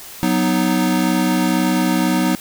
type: chord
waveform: square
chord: B major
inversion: second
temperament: equal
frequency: 185 / 246.9 / 311.1 Hz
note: F#3 / B3 / D#4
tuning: 0 / 0 / 0 cents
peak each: -20 dBFS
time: 0.23-2.35 s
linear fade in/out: 0 ms
effects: white hiss -36 dBFS RMS until 2.4 s